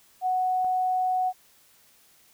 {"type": "tone", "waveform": "sine", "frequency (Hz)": 740, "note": "F#5", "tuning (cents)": 0, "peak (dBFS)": -22, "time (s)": [0.21, 1.33], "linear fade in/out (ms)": 50}
{"type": "click", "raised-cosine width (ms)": 1, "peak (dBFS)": -31, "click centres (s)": 0.646}
{"effects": ["white hiss -59 dBFS RMS until 2.33 s"]}